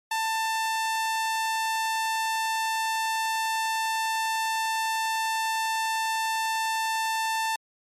sawtooth tone, 890 Hz, A5, 20 cents sharp, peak -21 dBFS, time 0.11-7.56 s, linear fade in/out 5 ms, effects low-pass 12000 Hz 12 dB/octave + MP3 64 kbps

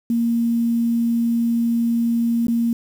sine tone with dropouts, 233.1 Hz, A#3, in tune, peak -16 dBFS, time 0.1-2.73 s, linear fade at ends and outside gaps 2 ms, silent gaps 2.469-2.482 s, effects 7-bit

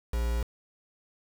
triangle tone with quantisation, 58.27 Hz, A#1, in tune, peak -24 dBFS, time 0.13-0.43 s, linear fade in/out 5 ms, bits 6, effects none

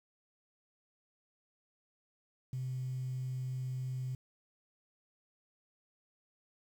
sine tone, 128.8 Hz, C3, 27 cents flat, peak -34 dBFS, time 2.53-4.15 s, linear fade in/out 2 ms, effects tanh soft clip ceiling -31 dBFS + 10-bit

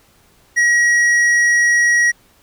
sine tone with hard clipping, 1906 Hz, A#6, 38 cents sharp, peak -12 dBFS, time 0.56-2.12 s, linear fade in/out 20 ms, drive 7 dB, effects pink hiss -53 dBFS RMS until 2.42 s

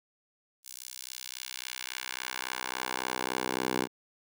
10% pulse tone with high-pass filter sweep, 63.6 Hz, C2, 48 cents flat, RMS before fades -36 dBFS, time 0.63-3.88 s, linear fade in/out 50 ms, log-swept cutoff 7300 to 310 Hz, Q 0.83, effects none

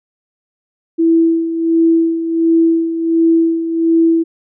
sine tone with tremolo, 329.6 Hz, E4, in tune, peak -7 dBFS, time 0.98-4.24 s, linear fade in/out 20 ms, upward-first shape sine, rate 1.4 Hz, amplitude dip 65%, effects none

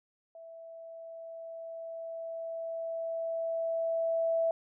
sine tone with level ramp, 659.3 Hz, E5, in tune, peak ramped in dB -46 to -25 dBFS, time 0.35-4.51 s, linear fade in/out 2 ms, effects none

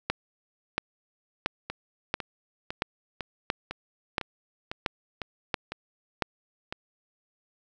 two click trains, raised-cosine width 0.3 ms, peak -9 / -17 dBFS, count 10 / 11, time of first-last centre 0.1-6.222 / 1.7-6.725 s, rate 1.47 / 1.99 Hz, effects none

